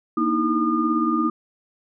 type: tone cluster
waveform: sine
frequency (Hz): 236.2 / 301.9 / 319.4 / 1216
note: A#3 / D4 / D#4 / D#6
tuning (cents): +23 / +48 / +45 / -40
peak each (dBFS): -24 / -28 / -22 / -23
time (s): 0.17-1.3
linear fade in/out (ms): 5
effects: none